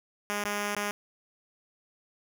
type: tone with dropouts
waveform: 5% pulse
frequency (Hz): 205.7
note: G#3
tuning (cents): -16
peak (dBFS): -18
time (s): 0.3-0.91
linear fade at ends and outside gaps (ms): 0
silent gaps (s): 0.439-0.451 / 0.749-0.766
effects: none